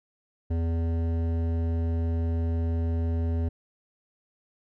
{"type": "tone with hard clipping", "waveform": "sine", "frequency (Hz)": 83, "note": "E2", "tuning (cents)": 12, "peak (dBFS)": -26, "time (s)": [0.5, 3.49], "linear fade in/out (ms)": 10, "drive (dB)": 13, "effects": []}